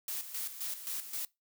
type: noise with tremolo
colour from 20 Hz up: blue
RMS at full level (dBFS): -37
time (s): 0.08-1.25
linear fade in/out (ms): 2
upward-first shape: square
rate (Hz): 3.8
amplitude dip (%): 65
effects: noise-tail reverb RT60 0.2 s tail -22 dB re dry